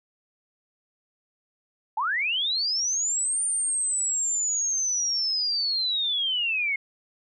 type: linear two-way sweep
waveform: sine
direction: up then down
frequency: 813 to 9090 to 2138 Hz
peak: -23 dBFS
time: 1.97-6.76 s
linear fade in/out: 5 ms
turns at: 3.43 s
effects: none